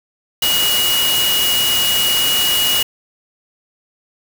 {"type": "tone in noise", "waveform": "sine", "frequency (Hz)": 2900, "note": "F#7", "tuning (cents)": -35, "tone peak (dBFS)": -15, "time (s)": [0.42, 2.83], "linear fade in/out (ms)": 5, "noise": "white", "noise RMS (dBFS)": -19, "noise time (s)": [0.42, 2.83], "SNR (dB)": 1, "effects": []}